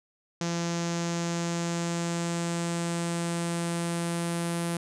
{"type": "tone with low-pass filter sweep", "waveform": "sawtooth", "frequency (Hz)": 170.2, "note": "F3", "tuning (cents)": -44, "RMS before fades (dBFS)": -30, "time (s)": [0.41, 4.77], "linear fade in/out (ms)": 2, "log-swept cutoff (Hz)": [6300, 10000], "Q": 3.3, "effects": []}